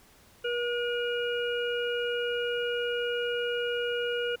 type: harmonic tone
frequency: 480 Hz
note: B4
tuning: 49 cents flat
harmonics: 1 / 3 / 5 / 6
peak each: -29 / -34 / -43 / -36 dBFS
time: 0.44-4.36 s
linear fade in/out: 10 ms
effects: pink hiss -58 dBFS RMS until 4.4 s